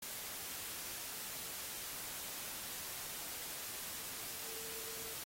sine tone in noise, 448 Hz, A4, 31 cents sharp, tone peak -55 dBFS, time 4.44-5.14 s, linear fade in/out 5 ms, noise white, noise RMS -45 dBFS, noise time 0.02-5.24 s, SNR -13 dB, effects AAC 48 kbps

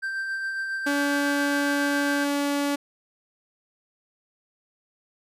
triangle tone with tremolo, 1568 Hz, G6, in tune, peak -24 dBFS, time 0.02-2.25 s, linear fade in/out 20 ms, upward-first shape sine, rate 7.3 Hz, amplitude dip 30%
sawtooth tone, 285.3 Hz, C#4, 50 cents sharp, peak -19 dBFS, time 0.86-2.76 s, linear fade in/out 10 ms
effects resampled to 32000 Hz

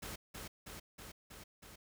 pink noise with echo, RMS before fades -45 dBFS, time 0.02-0.16 s, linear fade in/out 10 ms, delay 320 ms, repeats 5, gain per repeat -2 dB, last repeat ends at 1.76 s, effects none

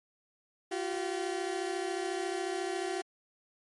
30% pulse tone pair together, 346.9 / 381 Hz, F4 / G4, -12 / -49 cents, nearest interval major second, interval 163 cents, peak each -33 / -32 dBFS, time 0.71-3.02 s, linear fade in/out 10 ms, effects MP3 48 kbps

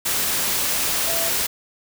sine tone in noise, 665 Hz, E5, 15 cents sharp, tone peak -28 dBFS, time 1.07-1.3 s, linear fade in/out 10 ms, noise white, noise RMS -22 dBFS, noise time 0.05-1.47 s, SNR -9 dB, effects none

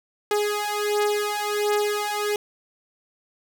sawtooth beating tone pair, 415.3 / 416.7 Hz, G#4 / G#4, 0 / +6 cents, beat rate 1.4 Hz, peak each -21 dBFS, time 0.31-2.36 s, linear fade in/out 2 ms, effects none

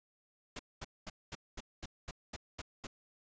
pink noise bursts, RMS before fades -43 dBFS, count 10, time 0.56-2.87 s, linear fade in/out 5 ms, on 33 ms, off 220 ms, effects resampled to 16000 Hz

